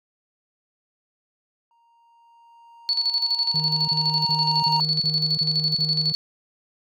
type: tone with exponential growth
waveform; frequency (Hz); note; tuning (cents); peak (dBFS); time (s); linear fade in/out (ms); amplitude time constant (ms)
triangle; 932.3; A#5; 0; -18; 1.71-4.8; 1; 670
type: tone with tremolo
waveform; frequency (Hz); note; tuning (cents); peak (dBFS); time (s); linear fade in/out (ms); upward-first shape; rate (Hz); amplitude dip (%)
sine; 4435; C#8; 0; -18; 2.89-6.15; 0; square; 12; 60
type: tone bursts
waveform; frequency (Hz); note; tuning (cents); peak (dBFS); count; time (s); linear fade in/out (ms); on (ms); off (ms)
triangle; 155.56; D#3; 0; -25; 7; 3.54-6.124; 5; 340; 34
effects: none